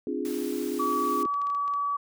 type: chord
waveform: sine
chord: D half-diminished seventh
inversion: third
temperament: equal with one note detuned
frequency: 261.6 / 298.5 / 349.2 / 415.3 Hz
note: C4 / D4 / F4 / Ab4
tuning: 0 / +28 / 0 / 0 cents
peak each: -33 dBFS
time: 0.07-1.26 s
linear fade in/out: 2 ms
type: noise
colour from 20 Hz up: white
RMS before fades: -43 dBFS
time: 0.25-1.23 s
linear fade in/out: 0 ms
type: tone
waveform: sine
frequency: 1143 Hz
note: D6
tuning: 47 cents flat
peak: -25 dBFS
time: 0.79-1.97 s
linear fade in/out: 10 ms
type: clicks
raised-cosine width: 0.2 ms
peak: -31 dBFS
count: 8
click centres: 1.252 / 1.341 / 1.417 / 1.47 / 1.501 / 1.549 / 1.679 / 1.738 s
effects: none